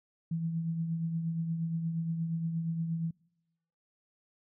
sine tone with tremolo, 164.81 Hz, E3, in tune, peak -28 dBFS, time 0.31-3.11 s, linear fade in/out 5 ms, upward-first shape triangle, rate 8.5 Hz, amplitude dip 50%, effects noise-tail reverb RT60 0.9 s tail -25 dB re dry

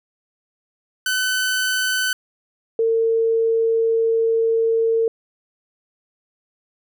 sawtooth / sine tone pair in turn, 1512 / 453.4 Hz, F#6 / A#4, +37 / -48 cents, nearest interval octave + major sixth, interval 2085 cents, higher first, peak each -15 dBFS, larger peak neither, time 1.06-2.13 / 2.79-5.08 s, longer second, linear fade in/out 2 ms, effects none

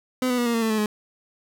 30% pulse tone with pitch steps, 254.5 / 247.8 / 241.3 / 235 / 228.8 / 222.8 / 217 / 211.3 Hz, C4 / B3 / B3 / A#3 / A#3 / A3 / A3 / G#3, -48 / +6 / -40 / +14 / -32 / +22 / -24 / +30 cents, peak -18 dBFS, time 0.22-0.86 s, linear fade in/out 2 ms, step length 80 ms, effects none

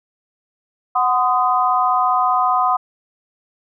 sine chord, C diminished, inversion second, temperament equal with one note detuned, 740 / 1025 / 1244.5 Hz, Gb5 / C6 / Eb6, 0 / -36 / 0 cents, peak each -18 dBFS, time 0.95-2.77 s, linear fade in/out 10 ms, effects none

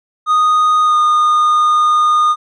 triangle tone with pitch glide, 1240 to 1224.3 Hz, D#6 to D#6, -6 to -28 cents, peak -7 dBFS, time 0.26-2.36 s, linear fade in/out 50 ms, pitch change -22 cents, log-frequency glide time 0.83-0.96 s, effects resampled to 22050 Hz

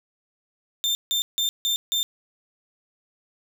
35% pulse tone bursts, 3589 Hz, A7, 34 cents sharp, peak -19 dBFS, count 5, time 0.84-2.03 s, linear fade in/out 0 ms, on 110 ms, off 160 ms, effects none

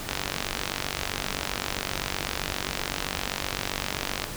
click train, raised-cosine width 0.2 ms, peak -9 dBFS, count 199, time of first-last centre 0.09-4.241 s, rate 47.7 Hz, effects pink hiss -36 dBFS RMS until 4.36 s

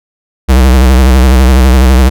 square tone with vibrato, 64.4 Hz, C2, 27 cents flat, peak -3 dBFS, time 0.48-2.1 s, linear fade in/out 20 ms, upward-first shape sine, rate 12 Hz, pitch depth 86 cents each way, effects none

